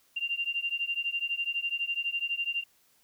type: beating tone pair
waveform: sine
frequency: 2776 / 2788 Hz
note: F7 / F7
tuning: -11 / -4 cents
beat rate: 12 Hz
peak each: -32 / -32 dBFS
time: 0.16-2.64 s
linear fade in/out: 10 ms
effects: white hiss -66 dBFS RMS until 3.03 s